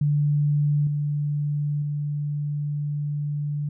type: tone with level steps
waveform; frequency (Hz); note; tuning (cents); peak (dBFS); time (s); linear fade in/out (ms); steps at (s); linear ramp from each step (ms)
sine; 146.7; D3; -2; -18 / -22 / -24; 0.01-3.69; 5; 0.87 / 1.82; 2
effects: none

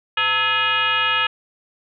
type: tone with frequency modulation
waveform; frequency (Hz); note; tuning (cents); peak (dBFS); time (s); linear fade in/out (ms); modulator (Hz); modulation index
sine; 2093; C7; 0; -16; 0.17-1.27; 5; 396; 2.7
effects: none

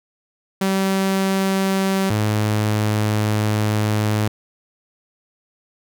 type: tone pair in turn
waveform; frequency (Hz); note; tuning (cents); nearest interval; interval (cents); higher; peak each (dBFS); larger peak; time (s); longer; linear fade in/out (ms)
sawtooth; 192.6 / 106.48; G3 / G#2; -30 / +44; minor seventh; 1026; first; -13; neither; 0.61-2.1 / 2.1-4.28; second; 5
effects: none

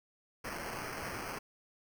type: noise with sample-and-hold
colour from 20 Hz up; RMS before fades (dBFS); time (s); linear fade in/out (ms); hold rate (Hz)
white; -41; 0.44-1.39; 10; 3675
effects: none

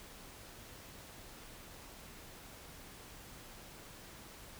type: silence
effects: pink hiss -53 dBFS RMS until 4.59 s

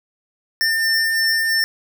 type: tone pair together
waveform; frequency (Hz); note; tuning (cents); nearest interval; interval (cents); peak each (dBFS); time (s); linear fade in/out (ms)
square; 1800 / 5403; A6 / E8; +39 / +42; octave + perfect fifth; 1903; -18 / -22; 0.61-1.64; 0
effects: 9-bit

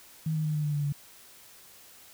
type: tone with pitch steps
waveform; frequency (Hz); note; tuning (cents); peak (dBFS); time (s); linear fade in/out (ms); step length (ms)
sine; 158.1 / 155.56 / 153.07 / 150.61 / 148.2 / 145.82 / 143.48; D#3 / D#3 / D#3 / D3 / D3 / D3 / D3; +28 / 0 / -28 / +44 / +16 / -12 / -40; -26; 0.26-0.925; 5; 95
effects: white hiss -53 dBFS RMS until 2.13 s

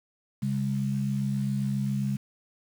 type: tone pair together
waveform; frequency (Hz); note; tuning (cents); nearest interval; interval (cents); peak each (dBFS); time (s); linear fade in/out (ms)
sine; 135.35 / 202.8; C#3 / G#3; -41 / -41; perfect fifth; 700; -28; 0.42-2.17; 10
effects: 8-bit

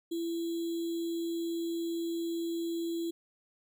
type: tone with sample-and-hold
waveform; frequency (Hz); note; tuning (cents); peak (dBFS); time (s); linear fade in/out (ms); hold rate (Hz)
sine; 335.3; E4; +30; -31; 0.11-3.11; 10; 3675
effects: none

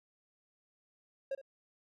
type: tone with echo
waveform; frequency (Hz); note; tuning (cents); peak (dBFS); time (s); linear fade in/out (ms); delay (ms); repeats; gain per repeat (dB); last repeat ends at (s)
triangle; 543; C#5; -36; -31; 1.31-1.35; 5; 65; 1; -15; 1.415
effects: none

